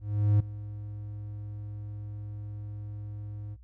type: tone with ADSR envelope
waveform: triangle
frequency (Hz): 103.83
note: G#2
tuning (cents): 0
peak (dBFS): -16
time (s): 0-3.57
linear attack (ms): 400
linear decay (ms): 5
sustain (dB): -18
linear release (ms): 41
effects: added 60 Hz sine -49 dBFS peak until 3.63 s